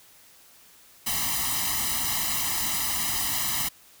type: noise with comb filter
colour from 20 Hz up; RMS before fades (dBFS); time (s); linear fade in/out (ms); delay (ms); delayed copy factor
white; -27; 1.06-3.69; 10; 1; +1
effects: white hiss -54 dBFS RMS until 4 s